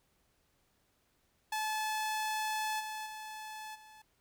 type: tone with level steps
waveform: sawtooth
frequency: 864 Hz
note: A5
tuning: 32 cents flat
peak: -29 / -35 / -39 / -50 dBFS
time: 1.52-4.02 s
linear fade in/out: 5 ms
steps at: 2.79 / 3.05 / 3.74 s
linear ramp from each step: 20 ms
effects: pink hiss -74 dBFS RMS until 4.2 s